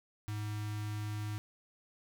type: tone with notch filter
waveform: square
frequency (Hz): 105.6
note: G#2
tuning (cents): +29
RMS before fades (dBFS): -38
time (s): 0.28-1.38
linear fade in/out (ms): 0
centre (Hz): 520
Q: 1
effects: none